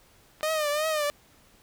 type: click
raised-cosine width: 0.3 ms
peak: -25 dBFS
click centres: 0.409 s
type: tone with vibrato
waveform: sawtooth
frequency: 609 Hz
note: D#5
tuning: 37 cents flat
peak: -21 dBFS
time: 0.43-1.1 s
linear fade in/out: 0 ms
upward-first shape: triangle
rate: 2.8 Hz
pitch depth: 93 cents each way
effects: pink hiss -59 dBFS RMS until 1.62 s